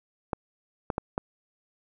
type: clicks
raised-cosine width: 1 ms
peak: -13 dBFS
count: 4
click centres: 0.332 / 0.902 / 0.981 / 1.179 s
effects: none

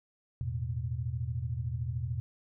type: chord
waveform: sine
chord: E suspended fourth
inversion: none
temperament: equal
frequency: 82.41 / 110 / 123.47 Hz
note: E2 / A2 / B2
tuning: 0 / 0 / 0 cents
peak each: -37 / -37 / -34 dBFS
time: 0.41-2.2 s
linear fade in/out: 0 ms
effects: none

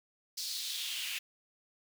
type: noise with high-pass filter sweep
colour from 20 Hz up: pink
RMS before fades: -38 dBFS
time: 0.37-1.19 s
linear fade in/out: 10 ms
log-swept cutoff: 4800 to 2500 Hz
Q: 3.2
effects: none

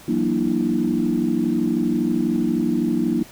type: tone cluster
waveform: sine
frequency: 169.6 / 190.3 / 235.9 / 299.8 / 332.3 Hz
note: E3 / F#3 / A#3 / D4 / E4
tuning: +50 / +49 / +21 / +36 / +14 cents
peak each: -29 / -26 / -21 / -23 / -24 dBFS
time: 0.08-3.23 s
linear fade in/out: 5 ms
effects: tanh soft clip ceiling -8 dBFS + pink hiss -44 dBFS RMS until 3.31 s

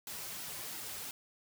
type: noise with flanger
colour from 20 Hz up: white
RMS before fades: -43 dBFS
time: 0.07-1.11 s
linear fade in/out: 2 ms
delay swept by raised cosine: 1.7 to 4.4 ms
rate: 2.9 Hz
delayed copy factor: -0.55
effects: none

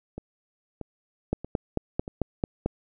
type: two click trains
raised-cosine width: 2 ms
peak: -22 / -11 dBFS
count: 4 / 7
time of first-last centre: 0.18-2.079 / 1.33-2.66 s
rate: 1.58 / 4.51 Hz
effects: none

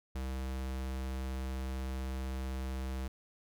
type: tone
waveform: square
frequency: 65.41 Hz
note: C2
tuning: in tune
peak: -36 dBFS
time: 0.15-3.08 s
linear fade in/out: 5 ms
effects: none

